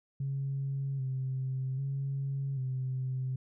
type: tone with pitch steps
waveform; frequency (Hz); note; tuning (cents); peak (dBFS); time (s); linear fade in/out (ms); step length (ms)
sine; 137.1 / 131.3 / 137.3 / 129.8; C#3 / C3 / C#3 / C3; -19 / +6 / -16 / -13; -30; 0.2-3.36; 5; 790
effects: tanh soft clip ceiling -26 dBFS